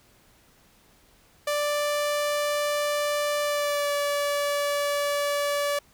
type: tone with pitch glide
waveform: sawtooth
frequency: 587.3 to 576.2 Hz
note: D5 to D5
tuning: 0 to -33 cents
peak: -20 dBFS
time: 1.47-5.79 s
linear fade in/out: 5 ms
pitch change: -33 cents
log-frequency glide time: 3.43-3.93 s
effects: pink hiss -59 dBFS RMS until 5.93 s